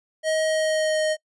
square tone with pitch glide, 631 to 621.6 Hz, D#5 to D#5, +24 to -2 cents, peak -21 dBFS, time 0.23-1.17 s, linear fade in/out 50 ms, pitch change -26 cents, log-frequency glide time 0.46-1 s, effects noise-tail reverb RT60 0.1 s tail -24 dB re dry + resampled to 24000 Hz

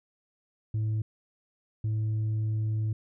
sine tone pair in turn, 108.7 / 108.7 Hz, A2 / A2, -21 / -21 cents, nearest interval unison, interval 0 cents, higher neither, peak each -23 dBFS, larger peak neither, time 0.74-1.02 / 1.84-2.93 s, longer second, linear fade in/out 5 ms, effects tanh soft clip ceiling -25 dBFS

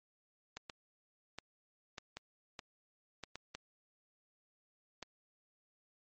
clicks, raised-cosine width 0.2 ms, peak -26 dBFS, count 10, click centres 0.57 / 0.698 / 1.386 / 1.982 / 2.17 / 2.592 / 3.237 / 3.356 / 3.55 / 5.027 s, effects MP3 32 kbps

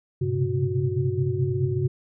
sine tone cluster, 99.2 / 122.9 / 132 / 136.9 / 367.8 Hz, G2 / B2 / C3 / C#3 / F#4, +21 / -8 / +16 / -21 / -10 cents, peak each -28 dBFS, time 0.21-1.88 s, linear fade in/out 10 ms, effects none

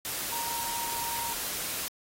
sine tone in noise, 932.3 Hz, A#5, in tune, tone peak -35 dBFS, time 0.32-1.33 s, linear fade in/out 0 ms, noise white, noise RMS -34 dBFS, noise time 0.05-1.88 s, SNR -4 dB, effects AAC 48 kbps

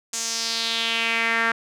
sawtooth tone with band-pass filter sweep, 228.4 Hz, A#3, 35 cents flat, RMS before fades -24 dBFS, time 0.13-1.52 s, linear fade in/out 5 ms, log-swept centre 7000 to 1600 Hz, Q 3.1, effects none

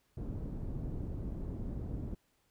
pink low-pass noise, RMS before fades -39 dBFS, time 0.17-2.15 s, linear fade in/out 5 ms, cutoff 270 Hz, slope 12 dB/octave, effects pink hiss -74 dBFS RMS until 2.5 s

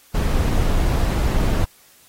brown noise, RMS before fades -18 dBFS, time 0.14-1.65 s, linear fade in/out 10 ms, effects white hiss -52 dBFS RMS until 2.08 s + AAC 48 kbps

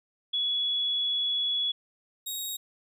sine / 15% pulse tone pair in turn, 3384 / 3774 Hz, G#7 / A#7, +32 / +21 cents, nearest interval major second, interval 189 cents, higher second, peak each -25 dBFS, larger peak neither, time 0.33-1.72 / 2.26-2.57 s, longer first, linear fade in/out 10 ms, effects none

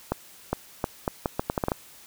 accelerating click train, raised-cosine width 1 ms, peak -10 dBFS, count 11, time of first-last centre 0.12-1.719 s, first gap 410 ms, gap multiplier 0.76, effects white hiss -50 dBFS RMS until 2.06 s

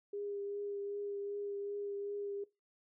sine tone with vibrato, 404.9 Hz, G#4, 44 cents flat, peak -38 dBFS, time 0.13-2.44 s, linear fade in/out 5 ms, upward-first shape triangle, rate 2.6 Hz, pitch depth 18 cents each way, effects noise-tail reverb RT60 0.2 s tail -18 dB re dry

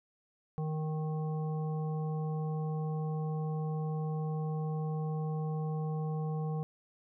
harmonic tone, 155.56 Hz, D#3, in tune, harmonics 1 / 3 / 5 / 7, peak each -32 / -42 / -45 / -51 dBFS, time 0.58-6.63 s, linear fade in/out 0 ms, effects none

